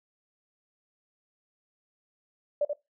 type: tone with echo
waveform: sine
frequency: 585 Hz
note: D5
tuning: 7 cents flat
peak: -22 dBFS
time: 2.61-2.65 s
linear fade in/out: 5 ms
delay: 83 ms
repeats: 1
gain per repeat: -5 dB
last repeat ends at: 2.733 s
effects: noise-tail reverb RT60 0.2 s tail -20 dB re dry